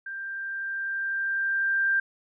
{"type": "tone with level ramp", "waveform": "sine", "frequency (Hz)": 1583, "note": "G6", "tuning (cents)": 17, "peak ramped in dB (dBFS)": [-33, -20], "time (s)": [0.06, 2], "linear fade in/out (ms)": 5, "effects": []}